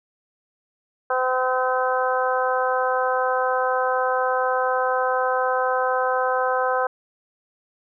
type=harmonic tone; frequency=255.9 Hz; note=C4; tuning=38 cents flat; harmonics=2 / 3 / 4 / 5 / 6; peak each=-23 / -25 / -26 / -27 / -28 dBFS; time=1.1-6.87 s; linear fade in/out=5 ms; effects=none